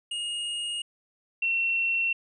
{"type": "tone pair in turn", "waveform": ["square", "sine"], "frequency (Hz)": [2858, 2716], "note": ["F7", "F7"], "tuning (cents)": [39, -49], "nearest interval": "minor second", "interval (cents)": 88, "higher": "first", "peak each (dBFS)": [-30, -23], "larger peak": "second", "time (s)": [[0.11, 0.82], [1.42, 2.13]], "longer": "neither", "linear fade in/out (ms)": 5, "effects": ["resampled to 22050 Hz"]}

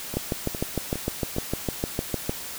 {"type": "two click trains", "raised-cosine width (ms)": 2, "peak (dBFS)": [-11, -18], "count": [15, 4], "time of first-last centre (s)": [[0.17, 2.294], [0.14, 1.364]], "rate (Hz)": [6.59, 2.45], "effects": ["white hiss -36 dBFS RMS until 2.58 s"]}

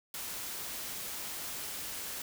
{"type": "noise", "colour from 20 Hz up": "white", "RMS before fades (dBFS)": -40, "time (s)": [0.14, 2.22], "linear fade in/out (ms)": 2, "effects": []}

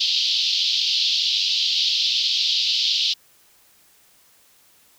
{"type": "band-pass noise", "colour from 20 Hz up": "white", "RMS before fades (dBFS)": -21, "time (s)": [0, 3.14], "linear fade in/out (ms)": 10, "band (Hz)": [3000, 4800], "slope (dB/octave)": 48, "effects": ["white hiss -56 dBFS RMS until 4.98 s"]}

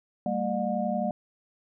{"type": "tone cluster", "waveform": "sine", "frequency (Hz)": [195.6, 227.1, 602, 719], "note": ["G3", "A#3", "D5", "F#5"], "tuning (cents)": [-4, -45, 43, -50], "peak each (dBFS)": -31, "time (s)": [0.26, 1.11], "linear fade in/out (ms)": 2, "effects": []}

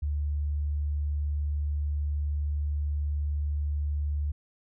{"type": "tone with vibrato", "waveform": "sine", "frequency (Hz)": 73.42, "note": "D2", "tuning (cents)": 0, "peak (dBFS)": -26, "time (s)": [0.02, 4.32], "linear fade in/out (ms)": 10, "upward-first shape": "square", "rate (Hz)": 20, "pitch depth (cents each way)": 13, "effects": []}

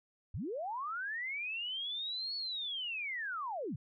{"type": "linear two-way sweep", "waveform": "sine", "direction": "up then down", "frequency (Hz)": [60.3, 4435, 100.4], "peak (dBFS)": -36, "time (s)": [0.34, 3.76], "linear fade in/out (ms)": 5, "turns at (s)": 2.36, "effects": []}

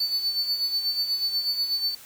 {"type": "tone with tremolo", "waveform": "triangle", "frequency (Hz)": 4499, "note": "C#8", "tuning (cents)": 25, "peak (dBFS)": -20, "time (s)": [0, 1.95], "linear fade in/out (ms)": 5, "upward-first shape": "sine", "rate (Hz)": 8.2, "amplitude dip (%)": 60, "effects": ["white hiss -47 dBFS RMS until 2.05 s"]}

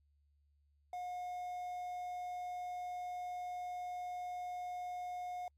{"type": "tone with quantisation", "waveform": "triangle", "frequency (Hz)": 720, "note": "F#5", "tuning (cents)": -47, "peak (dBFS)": -38, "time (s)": [0.93, 5.48], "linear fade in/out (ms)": 2, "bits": 11, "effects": ["added 72 Hz sine -70 dBFS peak until 5.57 s", "AAC 64 kbps"]}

